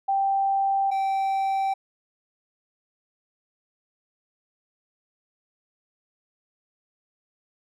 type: tone pair in turn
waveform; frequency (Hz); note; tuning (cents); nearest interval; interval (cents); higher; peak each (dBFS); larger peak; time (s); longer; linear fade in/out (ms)
sine / triangle; 784 / 777.2; G5 / G5; 0 / -15; unison; 15; first; -20; neither; 0.08-0.91 / 0.91-1.74; neither; 10
effects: none